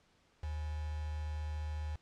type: tone with quantisation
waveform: sine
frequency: 76.2 Hz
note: D#2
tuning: 36 cents flat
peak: -36 dBFS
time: 0.43-1.96 s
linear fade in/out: 5 ms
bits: 8
effects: pink hiss -70 dBFS RMS until 2.01 s + low-pass 6000 Hz 12 dB/octave